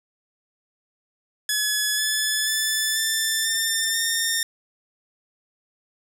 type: tone with pitch steps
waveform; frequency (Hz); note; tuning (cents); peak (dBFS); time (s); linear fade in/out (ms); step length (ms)
10% pulse; 1700 / 1723.7 / 1747.8 / 1772.2 / 1796.9 / 1822; G#6 / A6 / A6 / A6 / A6 / A#6; +40 / -36 / -12 / +12 / +36 / -40; -12; 1.49-4.43; 2; 490
effects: none